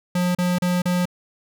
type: tone bursts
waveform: square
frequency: 178.7 Hz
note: F3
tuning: 40 cents sharp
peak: -19 dBFS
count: 4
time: 0.15-1.055 s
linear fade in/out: 5 ms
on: 200 ms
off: 35 ms
effects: none